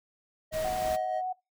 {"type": "tone with tremolo", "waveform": "triangle", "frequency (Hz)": 630, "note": "D#5", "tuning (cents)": 21, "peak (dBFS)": -26, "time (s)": [0.51, 1.22], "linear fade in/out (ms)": 50, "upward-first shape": "triangle", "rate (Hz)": 3.1, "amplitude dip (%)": 65}
{"type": "noise", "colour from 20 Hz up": "pink", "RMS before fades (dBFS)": -39, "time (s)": [0.52, 0.97], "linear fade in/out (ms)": 20}
{"type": "tone with vibrato", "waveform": "sine", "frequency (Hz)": 740, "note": "F#5", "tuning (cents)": 0, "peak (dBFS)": -29, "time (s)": [0.64, 1.33], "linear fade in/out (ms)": 10, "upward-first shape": "sine", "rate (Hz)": 9.7, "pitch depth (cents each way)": 8}
{"effects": ["noise-tail reverb RT60 0.2 s tail -20 dB re dry"]}